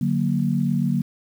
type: chord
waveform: sine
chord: D augmented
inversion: none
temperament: equal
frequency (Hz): 146.83 / 185 / 233.1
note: D3 / F#3 / A#3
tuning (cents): 0 / 0 / 0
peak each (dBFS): -23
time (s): 0.01-1.02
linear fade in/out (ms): 5
effects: 8-bit